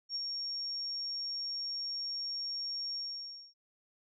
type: tone with ADSR envelope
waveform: sine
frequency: 5540 Hz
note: F8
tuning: 15 cents flat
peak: -32 dBFS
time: 0.09-3.54 s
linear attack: 65 ms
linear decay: 26 ms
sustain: -3 dB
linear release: 580 ms
effects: none